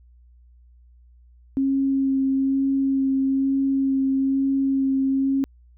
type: tone with vibrato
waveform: sine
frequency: 270 Hz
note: C#4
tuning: 45 cents flat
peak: -18 dBFS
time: 1.57-5.44 s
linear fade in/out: 0 ms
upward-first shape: sine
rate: 1.1 Hz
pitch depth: 12 cents each way
effects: added 60 Hz sine -49 dBFS peak until 5.77 s